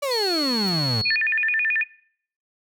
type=exponential sweep; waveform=35% pulse; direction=down; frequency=587.3 to 103.83 Hz; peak=-21 dBFS; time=0.02-1.02 s; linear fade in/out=10 ms
type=tone; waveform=sine; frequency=4353 Hz; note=C#8; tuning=32 cents flat; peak=-23 dBFS; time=0.11-1.16 s; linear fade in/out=5 ms
type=noise with exponential growth; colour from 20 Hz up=blue; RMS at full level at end=-36 dBFS; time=0.6-0.69 s; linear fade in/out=0 ms; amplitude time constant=18 ms
type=tone with vibrato; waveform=sine; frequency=2093 Hz; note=C7; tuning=in tune; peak=-19 dBFS; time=1.05-1.84 s; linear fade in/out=10 ms; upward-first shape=square; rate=9.2 Hz; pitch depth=280 cents each way
effects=noise-tail reverb RT60 0.6 s tail -22 dB re dry